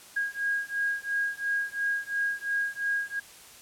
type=beating tone pair; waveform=sine; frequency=1633 / 1635.9 Hz; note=G#6 / G#6; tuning=-30 / -27 cents; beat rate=2.9 Hz; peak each=-30 dBFS; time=0.16-3.2 s; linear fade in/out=10 ms; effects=white hiss -50 dBFS RMS until 3.61 s + low-pass 12000 Hz 12 dB/octave